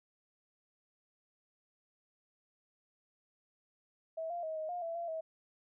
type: tone with pitch steps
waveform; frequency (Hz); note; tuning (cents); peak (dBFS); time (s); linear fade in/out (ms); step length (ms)
sine; 648 / 694 / 635 / 627 / 709 / 666 / 683 / 643; E5 / F5 / D#5 / D#5 / F5 / E5 / F5 / E5; -30 / -11 / +35 / +13 / +26 / +18 / -39 / -43; -36; 4.17-5.21; 10; 130
effects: none